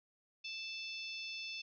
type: harmonic tone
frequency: 880 Hz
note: A5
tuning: in tune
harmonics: 3 / 4 / 5 / 6 / 7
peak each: -44 / -48 / -52 / -49 / -60 dBFS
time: 0.44-1.62 s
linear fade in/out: 10 ms
effects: none